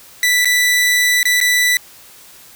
sawtooth tone with dropouts, 1975.5 Hz, B6, in tune, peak -8 dBFS, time 0.23-1.77 s, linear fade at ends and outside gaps 1 ms, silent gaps 0.447-0.455 / 1.23-1.254 / 1.403-1.412 s, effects white hiss -42 dBFS RMS until 2.55 s

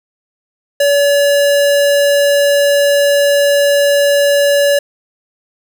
square tone, 570 Hz, C#5, 48 cents sharp, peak -9 dBFS, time 0.8-4.79 s, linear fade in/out 5 ms, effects none

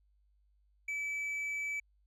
sine tone with tanh clipping, 2302 Hz, D7, 35 cents flat, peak -35 dBFS, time 0.88-1.8 s, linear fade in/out 5 ms, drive 4 dB, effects added 50 Hz sine -67 dBFS peak until 2.06 s

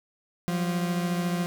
40% pulse beating tone pair, 174.61 / 188.61 Hz, F3 / F#3, 0 / +33 cents, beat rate 14 Hz, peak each -25 / -33 dBFS, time 0.48-1.46 s, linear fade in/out 0 ms, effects none

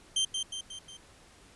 sawtooth tone with echo, 3136 Hz, G7, in tune, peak -22 dBFS, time 0.16-0.25 s, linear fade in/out 5 ms, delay 180 ms, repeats 4, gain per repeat -5 dB, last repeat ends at 0.97 s, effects pink hiss -57 dBFS RMS until 1.55 s + resampled to 24000 Hz

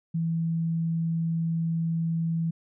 sine tone, 164.81 Hz, E3, in tune, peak -24 dBFS, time 0.14-2.51 s, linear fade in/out 10 ms, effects none

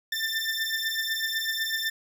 20% pulse beating tone pair, 1782 / 1790 Hz, A6 / A6, +22 / +29 cents, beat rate 8 Hz, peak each -25 dBFS, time 0.12-1.9 s, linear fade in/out 5 ms, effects none

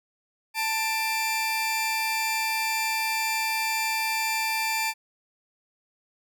sawtooth tone pair together, 886 / 2362 Hz, A5 / D7, +12 / +9 cents, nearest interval octave + perfect fourth, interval 1697 cents, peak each -24 dBFS, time 0.54-4.94 s, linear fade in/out 50 ms, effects none

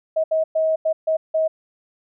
sine tone bursts at uneven times, 636 Hz, D#5, 38 cents sharp, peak -16 dBFS, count 6, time 0.16-0.24 / 0.31-0.44 / 0.55-0.76 / 0.85-0.93 / 1.07-1.17 / 1.34-1.48 s, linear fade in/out 10 ms, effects none

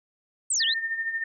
sine linear two-way sweep, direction down then up, 8790 to 2800 to 4257 Hz, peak -22 dBFS, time 0.5-0.74 s, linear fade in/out 5 ms, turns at 0.65 s
sine tone with tremolo, 1815 Hz, A#6, 47 cents flat, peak -24 dBFS, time 0.6-1.24 s, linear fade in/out 5 ms, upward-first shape sine, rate 13 Hz, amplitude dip 60%
effects none

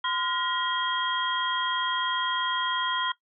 sine tone cluster, 1025 / 1420 / 1906 / 3243 Hz, C6 / F6 / A#6 / G#7, -36 / +28 / +38 / -42 cents, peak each -29 / -32 / -35 / -29 dBFS, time 0.04-3.12 s, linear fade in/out 5 ms, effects noise-tail reverb RT60 0.1 s tail -18 dB re dry

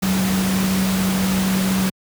sine tone in noise, 189.7 Hz, F#3, 43 cents sharp, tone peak -17 dBFS, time 0.02-1.9 s, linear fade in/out 10 ms, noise pink, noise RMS -24 dBFS, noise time 0.02-1.9 s, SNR +4 dB, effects high-pass 80 Hz 12 dB/octave

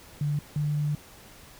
sine tone pair in turn, 146.83 / 148.28 Hz, D3 / D3, 0 / +17 cents, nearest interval unison, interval 17 cents, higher second, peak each -24 dBFS, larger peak neither, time 0.21-0.39 / 0.56-0.95 s, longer second, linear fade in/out 2 ms, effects pink hiss -50 dBFS RMS until 1.59 s

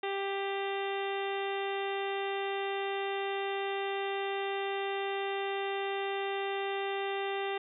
harmonic tone with a mistuned harmonic, 394.1 Hz, G4, 9 cents sharp, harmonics 1 / 2 / 3 / 4 / 5 / 6 / 7 / 8 / 9, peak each -34 / -37 / -44 / -46 / -42 / -48 / -44 / -49 / -47 dBFS, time 0.03-7.58 s, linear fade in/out 5 ms, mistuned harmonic 9, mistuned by +27 cents, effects none

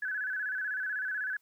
sine tone with vibrato, 1604 Hz, G6, 39 cents sharp, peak -31 dBFS, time 0.02-1.37 s, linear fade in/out 5 ms, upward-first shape square, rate 16 Hz, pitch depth 92 cents each way, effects white hiss -73 dBFS RMS until 1.41 s

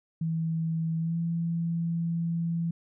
sine tone with pitch glide, 162.7 to 167.66 Hz, E3 to E3, -22 to +30 cents, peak -26 dBFS, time 0.21-2.71 s, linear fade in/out 5 ms, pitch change +52 cents, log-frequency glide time 0.99-1.17 s, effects none

